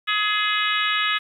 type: harmonic tone with a mistuned harmonic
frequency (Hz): 421.5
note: G#4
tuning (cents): +26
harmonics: 3 / 4 / 5 / 6 / 7 / 8 / 9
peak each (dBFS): -25 / -26 / -27 / -28 / -28 / -29 / -30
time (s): 0.07-1.19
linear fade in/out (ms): 20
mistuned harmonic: 5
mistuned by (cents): -20
effects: 9-bit